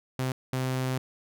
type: tone bursts at uneven times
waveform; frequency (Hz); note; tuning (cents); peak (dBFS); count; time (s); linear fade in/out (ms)
sawtooth; 129.6; C3; -16; -23; 2; 0.19-0.32 / 0.53-0.98; 2
effects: none